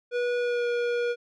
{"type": "tone with pitch glide", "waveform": "square", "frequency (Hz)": [486.3, 479.3], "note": ["B4", "A#4"], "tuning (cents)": [-27, 48], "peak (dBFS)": -25, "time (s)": [0.11, 1.16], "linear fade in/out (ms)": 50, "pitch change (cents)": -25, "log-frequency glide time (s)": [0.38, 0.67], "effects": ["low-pass 3000 Hz 12 dB/octave"]}